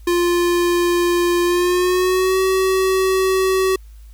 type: tone with pitch glide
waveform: square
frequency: 349.2 to 378.6 Hz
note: F4 to F#4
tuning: 0 to +40 cents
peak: -15 dBFS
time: 0.07-3.76 s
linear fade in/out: 5 ms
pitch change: +140 cents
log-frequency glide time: 1.44-2.39 s
effects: added 53 Hz sine -37 dBFS peak until 4.13 s + white hiss -57 dBFS RMS until 4.13 s